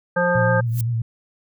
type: harmonic tone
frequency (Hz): 176.1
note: F3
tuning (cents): +15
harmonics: 1 / 3 / 5 / 7 / 9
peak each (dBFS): -24 / -19 / -25 / -27 / -22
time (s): 0.16-0.61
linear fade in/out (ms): 10
type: tone with vibrato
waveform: sine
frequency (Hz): 116.7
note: A#2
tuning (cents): +2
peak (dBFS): -19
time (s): 0.35-1.02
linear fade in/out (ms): 5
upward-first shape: sine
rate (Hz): 7.7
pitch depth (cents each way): 53
type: noise with exponential growth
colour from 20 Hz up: violet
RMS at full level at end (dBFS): -26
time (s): 0.66-0.81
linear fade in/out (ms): 5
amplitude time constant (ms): 31
effects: none